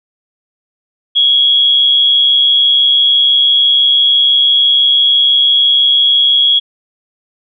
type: tone with amplitude modulation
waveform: sine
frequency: 3322 Hz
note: G#7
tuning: in tune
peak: -4 dBFS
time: 1.15-6.6 s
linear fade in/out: 20 ms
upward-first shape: sine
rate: 140 Hz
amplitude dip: 55%
effects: none